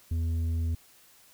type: tone with tanh clipping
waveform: sine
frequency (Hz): 82.41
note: E2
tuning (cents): 0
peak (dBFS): -27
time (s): 0.11-0.75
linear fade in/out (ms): 5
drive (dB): 6
effects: white hiss -58 dBFS RMS until 1.33 s